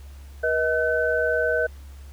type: tone cluster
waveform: sine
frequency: 481.8 / 631 / 1518 Hz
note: B4 / D#5 / F#6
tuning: -43 / +24 / +44 cents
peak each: -24 dBFS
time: 0.43-1.67 s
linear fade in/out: 10 ms
effects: added 69 Hz sine -39 dBFS peak until 2.12 s + pink hiss -54 dBFS RMS until 2.12 s